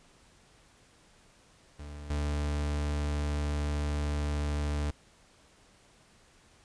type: tone with level steps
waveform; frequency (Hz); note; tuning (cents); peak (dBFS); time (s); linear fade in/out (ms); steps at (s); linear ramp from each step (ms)
40% pulse; 73.42; D2; 0; -40 / -28; 1.79-4.91; 5; 2.1; 5
effects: pink hiss -61 dBFS RMS until 6.64 s + resampled to 22050 Hz